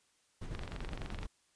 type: noise with tremolo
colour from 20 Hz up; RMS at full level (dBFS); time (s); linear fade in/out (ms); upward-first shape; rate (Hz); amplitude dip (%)
brown; -40; 0.41-1.27; 10; square; 10; 40
type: click train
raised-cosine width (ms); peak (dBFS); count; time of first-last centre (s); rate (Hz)
0.3; -27; 17; 0.55-1.231; 23.5
effects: white hiss -72 dBFS RMS until 1.55 s + resampled to 22050 Hz